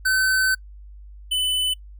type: tone pair in turn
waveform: square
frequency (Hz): 1527 / 3006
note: G6 / F#7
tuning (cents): -46 / +27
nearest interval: octave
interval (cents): 1173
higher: second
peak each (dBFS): -18 / -20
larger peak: first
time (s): 0.05-0.55 / 1.31-1.74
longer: first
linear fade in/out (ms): 10
effects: noise-tail reverb RT60 0.1 s tail -25 dB re dry + added 50 Hz sine -39 dBFS peak until 1.99 s